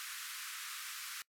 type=band-pass noise; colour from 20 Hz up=pink; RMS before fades=-45 dBFS; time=0-1.22 s; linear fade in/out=0 ms; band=1200 to 15000 Hz; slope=48 dB/octave; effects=noise-tail reverb RT60 0.1 s tail -23 dB re dry